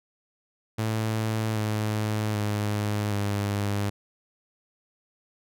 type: tone with pitch steps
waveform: sawtooth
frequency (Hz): 110 / 107.18 / 104.43 / 101.75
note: A2 / A2 / G#2 / G#2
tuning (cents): 0 / -45 / +10 / -35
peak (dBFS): -21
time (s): 0.78-3.9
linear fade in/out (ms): 10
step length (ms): 780
effects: none